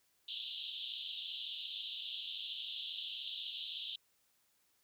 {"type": "band-pass noise", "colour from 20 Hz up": "pink", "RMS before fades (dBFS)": -44, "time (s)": [0.28, 3.96], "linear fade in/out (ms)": 5, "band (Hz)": [2900, 3900], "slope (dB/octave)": 96, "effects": ["white hiss -75 dBFS RMS until 4.83 s"]}